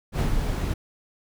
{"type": "noise with ADSR envelope", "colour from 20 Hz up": "brown", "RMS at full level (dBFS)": -21, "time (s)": [0.12, 0.74], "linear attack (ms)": 77, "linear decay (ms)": 110, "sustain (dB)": -4, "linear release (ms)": 11, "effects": []}